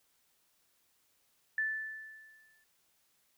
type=tone with exponential decay; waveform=sine; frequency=1755 Hz; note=A6; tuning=5 cents flat; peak=-28 dBFS; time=1.58-2.64 s; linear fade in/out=2 ms; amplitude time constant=230 ms; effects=white hiss -73 dBFS RMS until 3.37 s